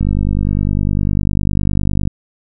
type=click train; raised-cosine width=5 ms; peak=-4 dBFS; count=104; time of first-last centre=0.01-2.074 s; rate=49.9 Hz; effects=none